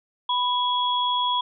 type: tone pair together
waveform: sine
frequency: 987.8 / 3339 Hz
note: B5 / G#7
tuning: 0 / +9 cents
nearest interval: octave + major sixth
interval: 2109 cents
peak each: -22 / -25 dBFS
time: 0.29-1.41 s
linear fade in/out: 5 ms
effects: none